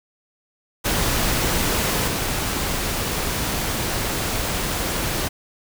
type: noise with level steps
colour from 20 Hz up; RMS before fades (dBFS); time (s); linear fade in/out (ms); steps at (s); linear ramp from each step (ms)
pink; -21 / -24; 0.84-5.29; 20; 2.07; 10
effects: none